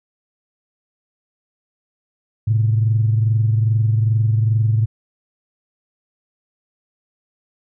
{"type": "tone pair together", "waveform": "sine", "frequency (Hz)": [108.9, 131.34], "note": ["A2", "C3"], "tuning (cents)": [-17, 7], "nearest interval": "minor third", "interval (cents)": 324, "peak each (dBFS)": [-13, -22], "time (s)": [2.47, 4.86], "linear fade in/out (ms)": 10, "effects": ["tanh soft clip ceiling -6 dBFS"]}